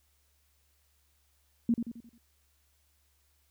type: tone with echo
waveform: sine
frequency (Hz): 233.3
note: A#3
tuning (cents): +2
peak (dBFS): -22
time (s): 1.69-1.74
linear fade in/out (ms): 2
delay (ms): 88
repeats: 5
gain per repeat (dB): -7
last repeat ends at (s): 2.18
effects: added 71 Hz sine -70 dBFS peak until 3.5 s + white hiss -72 dBFS RMS until 3.5 s